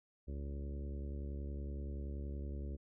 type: harmonic tone with a mistuned harmonic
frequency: 70.6 Hz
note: C#2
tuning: 32 cents sharp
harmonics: 1 / 2 / 3 / 4 / 5 / 6 / 7 / 8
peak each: -40 / -51 / -51 / -54 / -54 / -57 / -62 / -60 dBFS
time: 0.27-2.77 s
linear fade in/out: 20 ms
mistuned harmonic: 1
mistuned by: -24 cents
effects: none